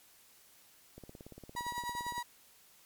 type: click train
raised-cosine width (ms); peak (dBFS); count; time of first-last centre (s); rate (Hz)
2; -35; 22; 0.98-2.18; 17.5
type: tone with tremolo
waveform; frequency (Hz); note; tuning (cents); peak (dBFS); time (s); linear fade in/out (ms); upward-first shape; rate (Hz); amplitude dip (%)
35% pulse; 964; B5; -42; -32; 1.56-2.23; 5; triangle; 10; 65
effects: white hiss -62 dBFS RMS until 2.85 s + MP3 96 kbps